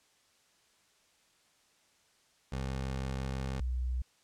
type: tone pair in turn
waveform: 20% pulse / sine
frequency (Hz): 66.1 / 62.34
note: C2 / B1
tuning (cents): +18 / +17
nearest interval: minor second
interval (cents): 101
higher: first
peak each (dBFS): -29 / -30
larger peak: first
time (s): 2.52-3.6 / 3.6-4.02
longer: first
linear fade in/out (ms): 5
effects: white hiss -68 dBFS RMS until 4.23 s + low-pass 8000 Hz 12 dB/octave